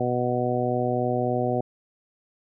harmonic tone, 123.47 Hz, B2, in tune, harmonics 1 / 2 / 3 / 4 / 5 / 6, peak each -29 / -29 / -29 / -29 / -29 / -29 dBFS, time 0-1.61 s, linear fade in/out 5 ms, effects none

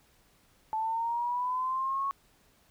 sine linear sweep, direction up, 870 to 1108.7 Hz, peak -28 dBFS, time 0.73-2.11 s, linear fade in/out 0 ms, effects pink hiss -65 dBFS RMS until 2.7 s

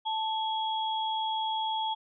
sine tone pair together, 880 / 3322 Hz, A5 / G#7, 0 / 0 cents, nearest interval octave + major seventh, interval 2300 cents, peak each -29 / -34 dBFS, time 0.05-1.95 s, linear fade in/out 20 ms, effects none

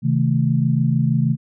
sine chord, A diminished, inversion first, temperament just, 132 / 158.4 / 220 Hz, C3 / Eb3 / A3, +16 / +31 / 0 cents, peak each -18 / -19 / -21 dBFS, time 0.02-1.37 s, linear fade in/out 50 ms, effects none

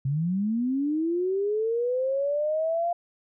sine linear sweep, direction up, 130 to 698.5 Hz, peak -23 dBFS, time 0.05-2.93 s, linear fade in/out 5 ms, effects none

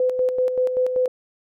sine tone with tremolo, 507 Hz, B4, 45 cents sharp, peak -16 dBFS, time 0-1.08 s, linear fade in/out 2 ms, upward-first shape square, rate 5.2 Hz, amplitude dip 50%, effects none

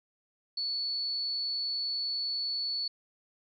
sine tone, 4435 Hz, C#8, in tune, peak -30 dBFS, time 0.57-2.88 s, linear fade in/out 5 ms, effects none

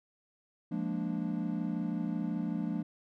triangle chord, Bb dominant seventh, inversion second, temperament equal, 174.61 / 207.7 / 233.1 / 293.7 Hz, F3 / Ab3 / Bb3 / D4, 0 / 0 / 0 / 0 cents, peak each -34 / -35 / -35 / -36 dBFS, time 0.71-2.83 s, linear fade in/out 10 ms, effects none

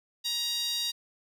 sawtooth tone with high-pass filter, 944 Hz, A#5, 22 cents sharp, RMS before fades -31 dBFS, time 0.24-0.92 s, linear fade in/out 20 ms, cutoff 4100 Hz, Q 5.7, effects none

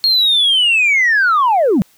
sine linear sweep, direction down, 4304 to 160.2 Hz, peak -8 dBFS, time 0.04-1.82 s, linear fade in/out 0 ms, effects tanh soft clip ceiling -7 dBFS + white hiss -52 dBFS RMS until 1.97 s

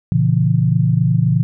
sine chord, A# diminished, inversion none, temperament just, 116.54 / 139.85 / 167.82 Hz, A#2 / C#3 / E3, 0 / +16 / +31 cents, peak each -16 dBFS, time 0.12-1.43 s, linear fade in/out 0 ms, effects none

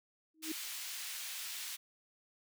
sine tone with exponential growth, 316.7 Hz, D#4, 31 cents sharp, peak -34 dBFS, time 0.34-0.52 s, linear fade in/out 5 ms, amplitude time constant 38 ms
pink high-pass noise, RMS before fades -43 dBFS, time 0.42-1.77 s, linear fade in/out 20 ms, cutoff 2500 Hz, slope 12 dB/octave
effects none

